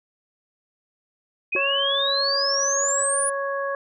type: exponential sweep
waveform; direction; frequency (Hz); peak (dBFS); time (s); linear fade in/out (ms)
sine; up; 2471 to 9900; -21; 1.52-3.3; 10
type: tone with exponential decay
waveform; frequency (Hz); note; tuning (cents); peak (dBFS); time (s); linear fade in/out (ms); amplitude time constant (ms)
sine; 370; F#4; 0; -22; 1.55-1.63; 1; 16
type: harmonic tone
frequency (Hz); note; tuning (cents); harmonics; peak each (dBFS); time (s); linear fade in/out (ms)
554.4; C#5; 0; 1 / 2 / 3; -26 / -29 / -31; 1.56-3.75; 2
effects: none